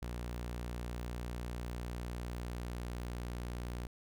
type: tone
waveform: sawtooth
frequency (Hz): 59.9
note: A#1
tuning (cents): +48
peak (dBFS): -35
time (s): 0.02-3.87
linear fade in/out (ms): 5
effects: none